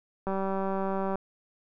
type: click train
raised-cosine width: 1 ms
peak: -18 dBFS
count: 172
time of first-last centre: 0.27-1.156 s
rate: 193 Hz
effects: none